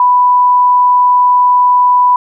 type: tone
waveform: sine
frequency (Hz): 990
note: B5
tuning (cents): +4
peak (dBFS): -5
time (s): 0-2.16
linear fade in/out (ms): 2
effects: none